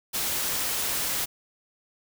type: noise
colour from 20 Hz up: white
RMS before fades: -28 dBFS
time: 0.13-1.26 s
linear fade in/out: 20 ms
effects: none